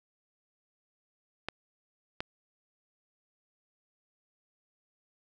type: clicks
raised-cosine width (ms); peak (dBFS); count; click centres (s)
0.3; -17; 2; 1.486 / 2.205
effects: none